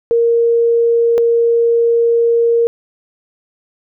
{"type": "tone pair in turn", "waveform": "sine", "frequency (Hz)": [466.2, 466.2], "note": ["A#4", "A#4"], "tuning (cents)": [0, 0], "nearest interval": "unison", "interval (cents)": 0, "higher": "neither", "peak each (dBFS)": -9, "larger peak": "neither", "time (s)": [[0.11, 1.18], [1.18, 2.67]], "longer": "second", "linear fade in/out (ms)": 0, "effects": []}